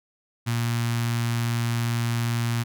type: tone with notch filter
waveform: sawtooth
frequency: 117.5 Hz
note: A#2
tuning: 14 cents sharp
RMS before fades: -25 dBFS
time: 0.46-2.64 s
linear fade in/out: 20 ms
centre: 490 Hz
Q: 0.52
effects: none